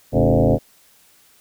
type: tone with frequency modulation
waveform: sine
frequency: 190.9 Hz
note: G3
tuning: 46 cents flat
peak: -12 dBFS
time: 0.12-0.59 s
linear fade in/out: 50 ms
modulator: 82.3 Hz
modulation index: 5.5
effects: white hiss -54 dBFS RMS until 1.4 s